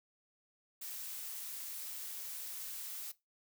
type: noise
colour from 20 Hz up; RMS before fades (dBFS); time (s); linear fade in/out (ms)
blue; -44; 0.81-3.12; 10
effects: noise-tail reverb RT60 0.2 s tail -18 dB re dry